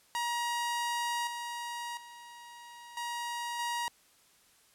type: tone with level steps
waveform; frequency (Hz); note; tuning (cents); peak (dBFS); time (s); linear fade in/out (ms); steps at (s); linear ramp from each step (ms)
sawtooth; 950; A#5; +33; -27 / -33 / -44 / -31 / -28; 0.15-3.88; 0; 1.27 / 1.97 / 2.97 / 3.59; 2
effects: white hiss -64 dBFS RMS until 4.74 s + low-pass 12000 Hz 12 dB/octave